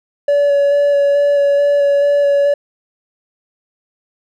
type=tone with vibrato; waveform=triangle; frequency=570 Hz; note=C#5; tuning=48 cents sharp; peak=-7 dBFS; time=0.28-2.54 s; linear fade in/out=5 ms; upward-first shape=square; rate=2.3 Hz; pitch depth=11 cents each way; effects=tanh soft clip ceiling -3 dBFS